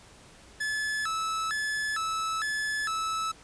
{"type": "tone with vibrato", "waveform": "45% pulse", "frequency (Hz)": 1500, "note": "F#6", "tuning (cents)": 23, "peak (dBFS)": -28, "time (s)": [0.6, 3.32], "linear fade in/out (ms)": 10, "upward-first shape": "square", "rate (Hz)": 1.1, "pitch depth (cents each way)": 240, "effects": ["pink hiss -53 dBFS RMS until 3.43 s", "resampled to 22050 Hz"]}